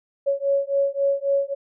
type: beating tone pair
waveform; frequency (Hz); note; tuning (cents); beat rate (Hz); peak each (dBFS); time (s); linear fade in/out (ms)
sine; 554.4 / 558.1; C#5 / C#5; 0 / +12; 3.7; -22; 0.26-1.55; 20
effects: none